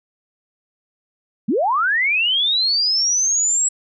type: linear sweep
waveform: sine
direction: up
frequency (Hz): 174.61 to 7790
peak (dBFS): -15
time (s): 1.48-3.69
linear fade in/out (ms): 10
effects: none